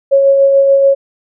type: tone with tremolo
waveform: sine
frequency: 550 Hz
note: C#5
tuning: 14 cents flat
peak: -4 dBFS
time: 0.11-0.95 s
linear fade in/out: 20 ms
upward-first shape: sine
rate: 6.9 Hz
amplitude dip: 30%
effects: none